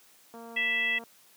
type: click train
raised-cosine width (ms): 1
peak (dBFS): -33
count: 162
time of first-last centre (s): 0.34-1.037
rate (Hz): 231
type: harmonic tone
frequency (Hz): 659.3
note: E5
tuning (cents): 0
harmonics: 3 / 4 / 5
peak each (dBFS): -27 / -30 / -36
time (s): 0.56-0.99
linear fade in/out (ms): 10
effects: white hiss -59 dBFS RMS until 1.36 s + high-pass 150 Hz 12 dB/octave